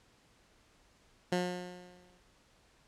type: tone with exponential decay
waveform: 15% pulse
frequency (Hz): 179.3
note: F3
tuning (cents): +46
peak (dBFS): -21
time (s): 1.32-2.2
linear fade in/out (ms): 5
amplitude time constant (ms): 190
effects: pink hiss -66 dBFS RMS until 2.87 s + low-pass 8000 Hz 12 dB/octave